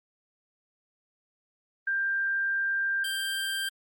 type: tone pair in turn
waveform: sine / 25% pulse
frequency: 1587 / 1579.2 Hz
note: G6 / G6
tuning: +21 / +12 cents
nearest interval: unison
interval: 9 cents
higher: first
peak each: -25 dBFS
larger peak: neither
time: 1.87-3.04 / 3.04-3.69 s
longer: first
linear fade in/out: 5 ms
effects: Opus 32 kbps